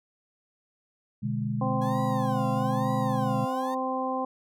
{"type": "chord", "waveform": "sine", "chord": "G# diminished", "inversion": "first", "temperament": "equal with one note detuned", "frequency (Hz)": [123.47, 147.85, 207.7], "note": ["B2", "D3", "G#3"], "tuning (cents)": [0, 12, 0], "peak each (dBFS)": [-30, -33, -30], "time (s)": [1.22, 3.46], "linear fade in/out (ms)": 20}
{"type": "harmonic tone", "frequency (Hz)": 260, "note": "C4", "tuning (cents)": -11, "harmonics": [1, 2, 3, 4], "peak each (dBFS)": [-32, -32, -32, -32], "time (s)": [1.61, 4.25], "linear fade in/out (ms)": 5}
{"type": "tone with vibrato", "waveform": "35% pulse", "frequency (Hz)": 816, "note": "G#5", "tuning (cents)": -31, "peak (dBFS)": -38, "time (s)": [1.81, 3.75], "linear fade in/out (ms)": 10, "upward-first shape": "sine", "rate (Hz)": 1.1, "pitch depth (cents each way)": 300}
{"effects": []}